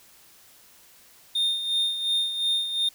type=tone with tremolo; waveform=triangle; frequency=3648 Hz; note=A#7; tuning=38 cents flat; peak=-19 dBFS; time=1.35-2.89 s; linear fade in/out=5 ms; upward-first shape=sine; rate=2.8 Hz; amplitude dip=60%; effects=white hiss -54 dBFS RMS until 2.94 s